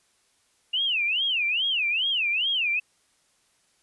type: tone with vibrato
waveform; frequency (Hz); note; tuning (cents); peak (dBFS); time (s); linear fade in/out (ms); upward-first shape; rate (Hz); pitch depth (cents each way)
sine; 2775; F7; -12; -22; 0.73-2.8; 10; sine; 2.4; 290
effects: white hiss -66 dBFS RMS until 3.82 s + resampled to 24000 Hz